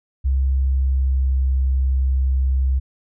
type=tone with pitch glide; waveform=sine; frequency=66.6 to 65.8 Hz; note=C2 to C2; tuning=+31 to +10 cents; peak=-15 dBFS; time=0.24-2.8 s; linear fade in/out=20 ms; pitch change=-21 cents; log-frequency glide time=0.5-1.41 s; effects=none